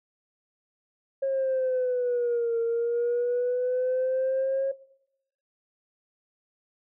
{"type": "exponential two-way sweep", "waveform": "sine", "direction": "down then up", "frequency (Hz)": [544, 460.4, 544], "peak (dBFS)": -22, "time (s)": [1.22, 4.72], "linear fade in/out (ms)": 10, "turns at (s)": 2.59, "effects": ["noise-tail reverb RT60 0.8 s tail -21 dB re dry", "tanh soft clip ceiling -20 dBFS"]}